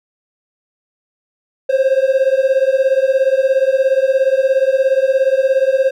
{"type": "beating tone pair", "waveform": "triangle", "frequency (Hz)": [523.3, 540.3], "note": ["C5", "C#5"], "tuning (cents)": [0, -44], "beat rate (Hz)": 17, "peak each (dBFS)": -12, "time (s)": [1.69, 5.91], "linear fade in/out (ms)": 10, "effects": []}